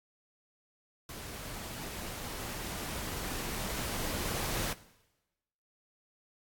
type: noise with level ramp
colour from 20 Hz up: pink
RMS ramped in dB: -44 to -34 dBFS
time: 1.09-4.73 s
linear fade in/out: 2 ms
effects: noise-tail reverb RT60 1.0 s tail -18 dB re dry + AAC 64 kbps